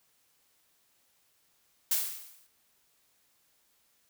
blue noise with exponential decay, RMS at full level -25 dBFS, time 1.91-2.47 s, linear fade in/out 5 ms, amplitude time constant 120 ms, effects white hiss -70 dBFS RMS until 4.09 s

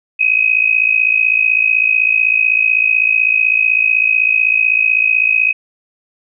sine tone with amplitude modulation, 2531 Hz, D#7, 29 cents sharp, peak -6 dBFS, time 0.19-5.53 s, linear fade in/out 20 ms, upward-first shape sine, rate 55.9 Hz, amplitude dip 85%, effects none

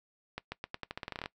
accelerating click train, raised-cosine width 0.3 ms, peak -21 dBFS, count 15, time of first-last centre 0.38-1.259 s, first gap 140 ms, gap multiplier 0.86, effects noise-tail reverb RT60 0.1 s tail -20 dB re dry

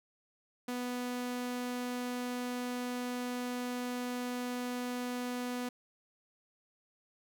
sawtooth tone, 246.9 Hz, B3, in tune, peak -31 dBFS, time 0.68-5.69 s, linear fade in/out 5 ms, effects none

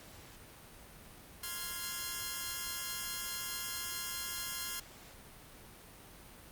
5% pulse chord, F minor, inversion second, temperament equal, 1046.5 / 1396.9 / 1661.2 Hz, C6 / F6 / Ab6, 0 / 0 / 0 cents, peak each -31 dBFS, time 1.43-4.8 s, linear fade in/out 5 ms, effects pink hiss -54 dBFS RMS until 6.51 s + Opus 48 kbps

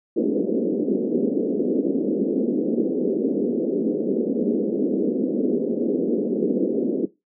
pink band-pass noise, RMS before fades -22 dBFS, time 0.16-7.06 s, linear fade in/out 10 ms, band 210 to 480 Hz, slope 48 dB/octave, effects noise-tail reverb RT60 0.2 s tail -17 dB re dry

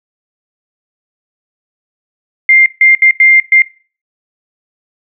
sine tone bursts at uneven times, 2103 Hz, C7, 8 cents sharp, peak -3 dBFS, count 5, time 2.49-2.66 / 2.81-2.95 / 3.02-3.11 / 3.2-3.4 / 3.52-3.62 s, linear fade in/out 2 ms, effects noise-tail reverb RT60 0.4 s tail -21 dB re dry

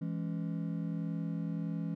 triangle chord, C# minor, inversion first, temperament just, 166.31 / 207.9 / 277.2 Hz, E3 / G#3 / C#4, +16 / +2 / 0 cents, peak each -33 / -38 / -39 dBFS, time 0.01-1.95 s, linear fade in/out 10 ms, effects none

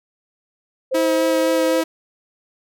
sine tone with pitch glide, 523.3 to 517.3 Hz, C5 to C5, 0 to -20 cents, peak -17 dBFS, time 0.91-1.82 s, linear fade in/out 20 ms, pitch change -20 cents, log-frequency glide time 1.39-1.58 s
sawtooth tone with vibrato, 321.7 Hz, E4, 42 cents flat, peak -15 dBFS, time 0.94-1.84 s, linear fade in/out 10 ms, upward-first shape sine, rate 3.9 Hz, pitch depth 12 cents each way
effects none

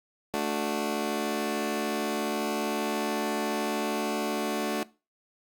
20% pulse chord, D major, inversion second, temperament just, 220.2 / 293.7 / 367.1 Hz, A3 / D4 / F#4, +2 / 0 / -14 cents, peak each -27 dBFS, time 0.34-4.83 s, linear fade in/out 0 ms, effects noise-tail reverb RT60 0.3 s tail -20 dB re dry + Opus 48 kbps

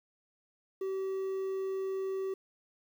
triangle tone with quantisation, 383.7 Hz, G4, 37 cents flat, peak -30 dBFS, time 0.81-2.34 s, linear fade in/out 5 ms, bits 10, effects none

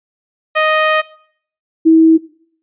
15% pulse / sine tone pair in turn, 622.3 / 322.9 Hz, D#5 / E4, 0 / -36 cents, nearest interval major seventh, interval 1136 cents, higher first, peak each -4 dBFS, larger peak neither, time 0.55-1.02 / 1.85-2.18 s, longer first, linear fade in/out 20 ms, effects noise-tail reverb RT60 0.6 s tail -20 dB re dry + resampled to 8000 Hz

